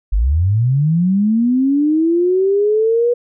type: linear sweep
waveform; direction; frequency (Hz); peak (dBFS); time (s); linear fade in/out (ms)
sine; up; 44 to 486.9; -11; 0.12-3.14; 10
effects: none